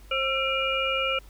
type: tone cluster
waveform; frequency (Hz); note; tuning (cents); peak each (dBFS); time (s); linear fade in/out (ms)
sine; 533 / 1346 / 2390 / 2860; C5 / E6 / D7 / F7; +32 / +36 / +30 / +41; -29; 0.11-1.19; 5
effects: added 50 Hz sine -46 dBFS peak until 1.29 s + pink hiss -56 dBFS RMS until 1.29 s